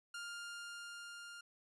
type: tone with level ramp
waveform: sawtooth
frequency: 1404 Hz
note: F6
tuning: 9 cents sharp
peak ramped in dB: -40 to -46 dBFS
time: 0.14-1.41 s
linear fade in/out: 5 ms
effects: resampled to 24000 Hz